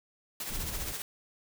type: noise with tremolo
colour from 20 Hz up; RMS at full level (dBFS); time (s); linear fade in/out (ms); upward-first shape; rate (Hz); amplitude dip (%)
white; -36; 0.4-1.02; 2; sine; 15; 50
type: noise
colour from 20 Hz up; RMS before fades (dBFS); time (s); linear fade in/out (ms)
brown; -38; 0.49-0.93; 20
effects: none